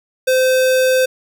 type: tone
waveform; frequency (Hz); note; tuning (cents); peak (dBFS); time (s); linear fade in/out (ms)
square; 516; C5; -24; -12; 0.27-1.06; 10
effects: none